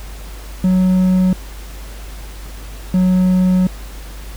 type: tone pair in turn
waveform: triangle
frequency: 185 / 184.01 Hz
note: F#3 / F#3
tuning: 0 / -9 cents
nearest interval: unison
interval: 9 cents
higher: first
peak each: -8 dBFS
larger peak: neither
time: 0.64-1.33 / 2.94-3.67 s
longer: second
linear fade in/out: 2 ms
effects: added 50 Hz sine -29 dBFS peak until 4.36 s + pink hiss -38 dBFS RMS until 4.36 s